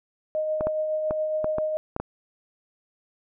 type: tone with tremolo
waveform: sine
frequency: 620 Hz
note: D#5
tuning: 6 cents flat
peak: -22 dBFS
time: 0.35-1.77 s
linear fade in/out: 0 ms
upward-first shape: triangle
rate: 7.2 Hz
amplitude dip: 35%
type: clicks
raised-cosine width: 1 ms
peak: -14 dBFS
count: 7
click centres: 0.609 / 0.67 / 1.109 / 1.444 / 1.584 / 1.964 / 2 s
effects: none